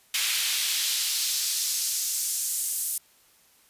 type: noise with high-pass filter sweep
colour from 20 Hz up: pink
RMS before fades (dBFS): -27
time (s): 0.14-2.98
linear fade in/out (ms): 2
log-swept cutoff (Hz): 2600 to 9200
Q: 1.3
effects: white hiss -60 dBFS RMS until 3.69 s + resampled to 32000 Hz